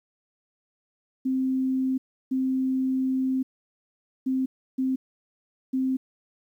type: tone bursts at uneven times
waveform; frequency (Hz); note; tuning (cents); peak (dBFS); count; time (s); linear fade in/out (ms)
sine; 261.6; C4; 0; -22; 5; 1.25-1.98 / 2.31-3.43 / 4.26-4.46 / 4.78-4.96 / 5.73-5.97; 10
effects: 10-bit